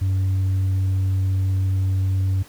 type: tone with tanh clipping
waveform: triangle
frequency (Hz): 95.2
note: F#2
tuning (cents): +50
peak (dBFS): -18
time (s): 0.01-2.43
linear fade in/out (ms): 10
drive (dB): 7
effects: pink hiss -47 dBFS RMS until 2.48 s